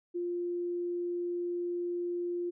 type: tone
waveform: sine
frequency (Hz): 350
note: F4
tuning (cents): +4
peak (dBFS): -31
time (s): 0.14-2.51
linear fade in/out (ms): 20
effects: none